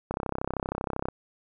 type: click train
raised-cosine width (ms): 1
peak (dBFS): -15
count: 33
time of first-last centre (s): 0.11-1.086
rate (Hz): 32.8
effects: none